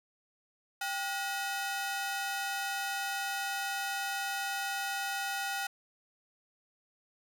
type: ring-modulated tone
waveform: sawtooth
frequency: 1116 Hz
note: C#6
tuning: 11 cents sharp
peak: -26 dBFS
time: 0.81-5.67 s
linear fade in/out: 5 ms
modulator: 326 Hz
effects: none